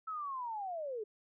sine linear sweep, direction down, 1318.5 to 406.7 Hz, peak -37 dBFS, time 0.07-1.04 s, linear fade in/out 10 ms, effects none

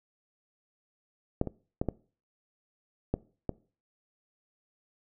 clicks, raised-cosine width 2 ms, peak -12 / -21 / -15 / -15 / -13 / -17 dBFS, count 6, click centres 1.414 / 1.473 / 1.815 / 1.887 / 3.14 / 3.493 s, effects noise-tail reverb RT60 0.4 s tail -21 dB re dry

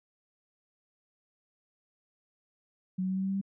sine tone with pitch steps, 185.5 / 187.22 / 188.96 / 190.72 / 192.49 / 194.27 / 196.08 Hz, F#3 / F#3 / F#3 / G3 / G3 / G3 / G3, +5 / +21 / +37 / -47 / -31 / -15 / +1 cents, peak -28 dBFS, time 2.98-3.414 s, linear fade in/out 10 ms, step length 62 ms, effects none

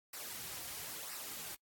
white noise with flanger, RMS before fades -45 dBFS, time 0.13-1.55 s, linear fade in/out 5 ms, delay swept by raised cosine 0.29 to 4.79 ms, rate 1 Hz, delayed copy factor -0.6, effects noise-tail reverb RT60 0.1 s tail -24 dB re dry + AAC 64 kbps

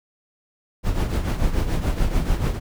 brown noise with tremolo, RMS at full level -18 dBFS, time 0.83-2.6 s, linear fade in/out 50 ms, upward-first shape triangle, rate 6.9 Hz, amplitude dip 70%, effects none

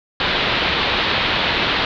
white low-pass noise, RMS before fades -19 dBFS, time 0.2-1.85 s, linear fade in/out 2 ms, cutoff 4000 Hz, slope 48 dB/octave, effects none

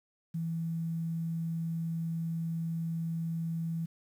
sine tone with quantisation, 164.9 Hz, E3, 1 cent sharp, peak -31 dBFS, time 0.34-3.86 s, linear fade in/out 10 ms, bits 10, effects none

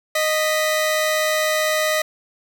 sawtooth tone pair together, 619.9 / 1975.5 Hz, D#5 / B6, -7 / 0 cents, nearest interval octave + minor sixth, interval 2007 cents, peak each -15 / -20 dBFS, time 0.15-2.02 s, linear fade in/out 5 ms, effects none

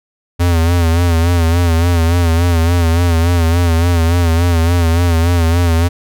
square tone with vibrato, 84.7 Hz, E2, 48 cents sharp, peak -10 dBFS, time 0.39-5.89 s, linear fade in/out 20 ms, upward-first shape sine, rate 3.5 Hz, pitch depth 66 cents each way, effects none

